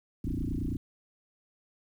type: tone with frequency modulation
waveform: sine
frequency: 106 Hz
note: G#2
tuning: 36 cents sharp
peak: -29 dBFS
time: 0.24-0.77 s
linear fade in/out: 5 ms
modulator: 29.1 Hz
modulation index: 7
effects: 10-bit